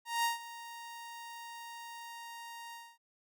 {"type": "tone with ADSR envelope", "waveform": "sawtooth", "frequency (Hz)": 932.3, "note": "A#5", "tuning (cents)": 0, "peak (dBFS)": -24, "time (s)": [0.05, 2.98], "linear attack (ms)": 190, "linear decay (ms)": 140, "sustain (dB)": -17, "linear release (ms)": 250, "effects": ["Opus 48 kbps"]}